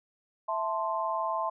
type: chord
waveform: sine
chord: A minor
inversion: second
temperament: equal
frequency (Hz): 659.3 / 880 / 1046.5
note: E5 / A5 / C6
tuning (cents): 0 / 0 / 0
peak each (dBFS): -33 / -33 / -31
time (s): 0.48-1.5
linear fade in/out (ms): 10
effects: none